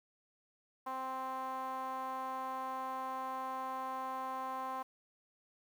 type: tone with band-pass filter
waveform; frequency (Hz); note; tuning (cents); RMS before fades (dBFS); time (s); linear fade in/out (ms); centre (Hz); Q
sawtooth; 261.6; C4; 0; -40; 0.86-4.83; 10; 950; 7.3
effects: 10-bit